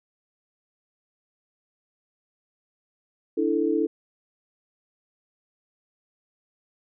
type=chord; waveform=sine; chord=D suspended second; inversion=none; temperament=equal; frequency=293.7 / 329.6 / 440 Hz; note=D4 / E4 / A4; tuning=0 / 0 / 0 cents; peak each=-26 / -24 / -25 dBFS; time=3.37-3.87 s; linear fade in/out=10 ms; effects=none